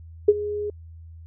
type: tone with ADSR envelope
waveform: sine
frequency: 415.3 Hz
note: G#4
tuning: in tune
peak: -8 dBFS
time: 0.28-0.7 s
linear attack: 8 ms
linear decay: 38 ms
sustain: -17 dB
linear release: 3 ms
effects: added 82 Hz sine -40 dBFS peak until 1.26 s